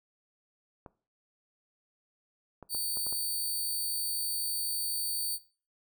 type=clicks; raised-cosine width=1 ms; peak=-31 dBFS; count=6; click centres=0.862 / 2.627 / 2.748 / 2.971 / 3.067 / 3.126 s
type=tone; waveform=5% pulse; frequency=4552 Hz; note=C#8; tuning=45 cents sharp; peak=-24 dBFS; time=2.69-5.39 s; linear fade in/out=50 ms
effects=noise-tail reverb RT60 0.4 s tail -19 dB re dry